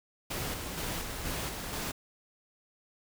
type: noise with tremolo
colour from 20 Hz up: pink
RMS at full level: -35 dBFS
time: 0.3-1.92 s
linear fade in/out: 10 ms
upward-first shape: square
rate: 2.1 Hz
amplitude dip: 35%
effects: none